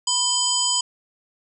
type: harmonic tone with a mistuned harmonic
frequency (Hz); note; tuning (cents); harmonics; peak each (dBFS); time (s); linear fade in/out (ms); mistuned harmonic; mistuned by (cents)
987.8; B5; 0; 1 / 3 / 5 / 7 / 8; -28 / -25 / -24 / -25 / -25; 0.07-0.81; 5; 3; +79
effects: none